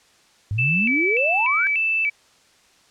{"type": "exponential sweep", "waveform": "sine", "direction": "up", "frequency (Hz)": [97.1, 1638], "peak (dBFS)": -21, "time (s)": [0.51, 1.67], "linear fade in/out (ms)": 0}
{"type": "tone with vibrato", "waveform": "sine", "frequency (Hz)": 2465, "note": "D#7", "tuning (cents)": -17, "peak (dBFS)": -18, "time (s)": [0.58, 2.1], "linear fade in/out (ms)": 10, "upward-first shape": "square", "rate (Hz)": 1.7, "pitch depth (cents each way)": 120}
{"effects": ["white hiss -56 dBFS RMS until 2.9 s", "low-pass 7000 Hz 12 dB/octave"]}